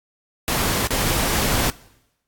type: noise with dropouts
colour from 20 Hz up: pink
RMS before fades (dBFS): -21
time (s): 0.48-1.7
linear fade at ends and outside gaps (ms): 0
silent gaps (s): 0.872-0.906
effects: noise-tail reverb RT60 0.9 s tail -21 dB re dry + AAC 64 kbps